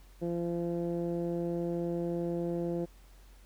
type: tone with low-pass filter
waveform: 15% pulse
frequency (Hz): 171.3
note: F3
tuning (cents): -33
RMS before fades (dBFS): -33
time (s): 0.21-2.86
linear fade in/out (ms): 20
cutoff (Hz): 450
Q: 1.4
effects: added 46 Hz sine -53 dBFS peak until 3.45 s + pink hiss -63 dBFS RMS until 3.45 s